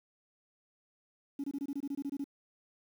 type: tone bursts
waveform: sine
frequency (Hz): 280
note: C#4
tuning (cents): +18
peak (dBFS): -32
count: 12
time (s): 1.39-2.242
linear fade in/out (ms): 5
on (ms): 49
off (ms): 24
effects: tanh soft clip ceiling -30 dBFS + 10-bit

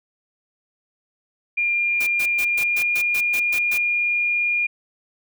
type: tone with pitch glide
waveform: sine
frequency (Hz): 2401 to 2419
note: D7 to D#7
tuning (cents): +38 to -49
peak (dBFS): -18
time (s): 1.57-4.67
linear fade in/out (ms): 10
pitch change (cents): +13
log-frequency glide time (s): 2.32-2.92
type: noise bursts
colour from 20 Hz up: white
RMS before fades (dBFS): -31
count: 10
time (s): 2-3.78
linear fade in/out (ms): 10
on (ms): 70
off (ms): 120
effects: none

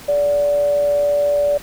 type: tone with amplitude modulation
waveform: sine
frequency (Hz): 580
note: D5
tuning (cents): -22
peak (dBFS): -12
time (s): 0.08-1.58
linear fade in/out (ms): 10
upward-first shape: sine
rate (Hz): 157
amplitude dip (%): 30
effects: pink hiss -38 dBFS RMS until 1.62 s

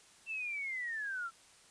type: linear sweep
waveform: sine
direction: down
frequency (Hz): 2700 to 1318.5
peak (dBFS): -36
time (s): 0.26-1.31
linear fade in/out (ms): 50
effects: white hiss -61 dBFS RMS until 1.7 s + resampled to 22050 Hz

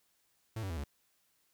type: tone with pitch steps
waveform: 45% pulse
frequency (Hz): 111.8 / 96.21 / 82.79 / 71.25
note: A2 / G2 / E2 / C#2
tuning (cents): +28 / -32 / +8 / +48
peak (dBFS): -36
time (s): 0.56-0.84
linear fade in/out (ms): 5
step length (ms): 70
effects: white hiss -74 dBFS RMS until 1.53 s

